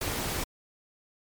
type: noise with amplitude modulation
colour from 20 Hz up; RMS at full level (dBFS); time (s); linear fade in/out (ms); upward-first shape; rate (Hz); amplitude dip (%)
pink; -29; 0.01-0.44; 5; sine; 262; 55
effects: MP3 96 kbps